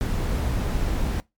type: noise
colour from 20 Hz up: brown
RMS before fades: -24 dBFS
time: 0.01-1.2 s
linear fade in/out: 0 ms
effects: noise-tail reverb RT60 0.2 s tail -22 dB re dry + MP3 96 kbps